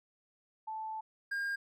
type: tone pair in turn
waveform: sine / triangle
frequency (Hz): 876 / 1612.2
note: A5 / G6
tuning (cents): -8 / +48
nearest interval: major seventh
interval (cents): 1056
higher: second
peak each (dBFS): -37 / -31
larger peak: second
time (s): 0.67-1.01 / 1.31-1.56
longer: first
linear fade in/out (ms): 10
effects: none